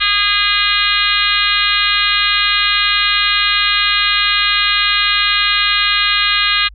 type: harmonic tone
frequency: 409.8 Hz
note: G#4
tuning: 23 cents flat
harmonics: 3 / 4 / 5 / 6 / 7 / 8 / 9 / 10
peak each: -20 / -20 / -20 / -20 / -20 / -20 / -20 / -20 dBFS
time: 0-6.69 s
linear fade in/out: 20 ms
effects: added 50 Hz sine -35 dBFS peak until 6.74 s